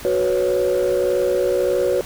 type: chord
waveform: sine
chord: F# suspended fourth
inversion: none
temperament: just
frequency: 370 / 493.3 / 555 Hz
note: F#4 / B4 / C#5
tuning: 0 / -2 / +2 cents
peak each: -19 dBFS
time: 0.05-2.01 s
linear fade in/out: 0 ms
effects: tanh soft clip ceiling -11 dBFS + pink hiss -36 dBFS RMS until 2.05 s